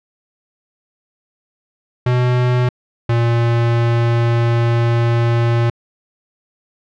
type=tone pair in turn; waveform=square; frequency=124.4 / 117.42 Hz; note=B2 / A#2; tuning=+13 / +13 cents; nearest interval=minor second; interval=100 cents; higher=first; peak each=-13 dBFS; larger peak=neither; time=2.06-2.69 / 3.09-5.7 s; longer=second; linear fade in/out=5 ms; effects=low-pass 3000 Hz 12 dB/octave